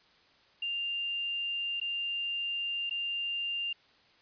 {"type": "tone with dropouts", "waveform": "sine", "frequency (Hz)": 2794, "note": "F7", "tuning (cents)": 0, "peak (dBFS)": -31, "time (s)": [0.62, 3.73], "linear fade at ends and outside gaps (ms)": 5, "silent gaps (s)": [[1.801, 1.813], [2.897, 2.908]], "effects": ["white hiss -63 dBFS RMS until 4.21 s", "resampled to 11025 Hz"]}